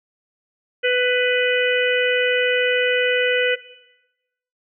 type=harmonic tone; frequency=497 Hz; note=B4; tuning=11 cents sharp; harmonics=1 / 3 / 4 / 5 / 6; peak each=-18 / -23 / -24 / -25 / -26 dBFS; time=0.83-3.56 s; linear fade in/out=20 ms; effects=noise-tail reverb RT60 1.0 s tail -17 dB re dry